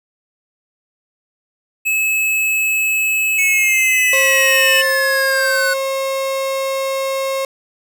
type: tone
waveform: square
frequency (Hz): 2590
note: E7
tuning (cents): -31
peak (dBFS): -15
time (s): 1.85-4.82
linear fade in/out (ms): 20
type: tone with exponential growth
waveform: sine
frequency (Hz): 2960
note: F#7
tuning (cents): 0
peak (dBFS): -16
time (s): 1.92-4.82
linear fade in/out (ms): 1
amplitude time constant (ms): 630
type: linear sweep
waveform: square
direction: down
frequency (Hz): 2217 to 1480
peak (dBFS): -16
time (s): 3.38-5.74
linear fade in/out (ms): 10
type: tone with pitch glide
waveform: 35% pulse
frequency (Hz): 534 to 538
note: C5 to C5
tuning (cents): +35 to +48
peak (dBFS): -16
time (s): 4.13-7.45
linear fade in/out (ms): 2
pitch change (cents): +13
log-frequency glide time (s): 5.17-5.6
effects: none